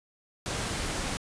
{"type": "noise", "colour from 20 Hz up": "pink", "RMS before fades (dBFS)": -32, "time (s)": [0.46, 1.17], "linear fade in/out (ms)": 0, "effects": ["resampled to 22050 Hz"]}